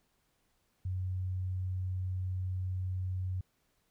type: tone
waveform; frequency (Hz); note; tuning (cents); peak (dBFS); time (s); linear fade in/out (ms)
sine; 92.5; F#2; 0; -32; 0.85-3.41; 5
effects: pink hiss -75 dBFS RMS until 3.9 s